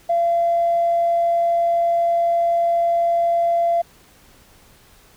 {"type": "tone with tanh clipping", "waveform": "triangle", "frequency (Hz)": 683, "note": "F5", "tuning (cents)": -39, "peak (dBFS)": -15, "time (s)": [0.09, 3.82], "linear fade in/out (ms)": 10, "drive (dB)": 4, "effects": ["pink hiss -51 dBFS RMS until 5.16 s"]}